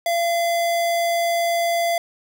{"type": "tone", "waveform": "square", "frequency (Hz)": 682, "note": "F5", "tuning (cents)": -41, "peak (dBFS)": -19, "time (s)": [0.06, 1.98], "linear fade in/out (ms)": 2, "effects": []}